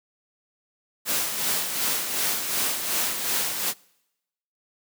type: noise with tremolo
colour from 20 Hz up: white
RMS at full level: -24 dBFS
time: 1.05-3.74 s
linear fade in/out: 50 ms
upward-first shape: sine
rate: 2.7 Hz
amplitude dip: 50%
effects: noise-tail reverb RT60 0.9 s tail -25 dB re dry + high-pass 150 Hz 12 dB/octave